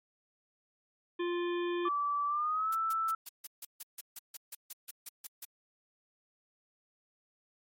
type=harmonic tone; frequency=349.2 Hz; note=F4; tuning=in tune; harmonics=1 / 3 / 5 / 7 / 9 / 10; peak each=-31 / -41 / -45 / -48 / -50 / -51 dBFS; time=1.19-1.89 s; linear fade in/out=10 ms
type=tone with pitch glide; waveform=sine; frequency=1158 to 1322.5 Hz; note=D6 to E6; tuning=-25 to +5 cents; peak=-29 dBFS; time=1.85-3.15 s; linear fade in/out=5 ms; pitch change=+230 cents; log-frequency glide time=2.27-2.73 s
type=noise bursts; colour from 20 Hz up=blue; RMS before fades=-42 dBFS; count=16; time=2.72-5.45 s; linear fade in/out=5 ms; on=30 ms; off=150 ms
effects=MP3 64 kbps